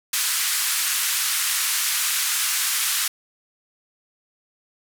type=band-pass noise; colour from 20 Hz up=white; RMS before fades=-23 dBFS; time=0.13-3.08 s; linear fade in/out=5 ms; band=1200 to 13000 Hz; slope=24 dB/octave; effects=none